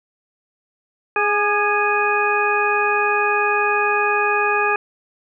harmonic tone with a mistuned harmonic, 415.3 Hz, G#4, in tune, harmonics 1 / 2 / 3 / 4 / 6, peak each -22 / -22 / -22 / -22 / -22 dBFS, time 1.16-4.76 s, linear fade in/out 2 ms, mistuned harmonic 3, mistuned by -39 cents, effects none

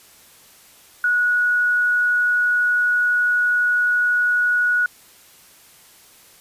sine tone, 1461 Hz, F#6, 22 cents flat, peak -15 dBFS, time 1.04-4.86 s, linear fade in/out 2 ms, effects white hiss -49 dBFS RMS until 6.4 s + resampled to 32000 Hz

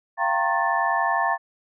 sine tone cluster, 688 / 779 / 925 / 1078 / 1759 Hz, F5 / G5 / A#5 / C#6 / A6, -26 / -11 / -14 / -49 / -1 cents, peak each -26 dBFS, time 0.17-1.38 s, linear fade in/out 50 ms, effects none

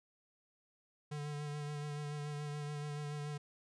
square tone with vibrato, 147.4 Hz, D3, 7 cents sharp, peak -40 dBFS, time 1.11-3.38 s, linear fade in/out 10 ms, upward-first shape sine, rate 7 Hz, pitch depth 24 cents each way, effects resampled to 22050 Hz

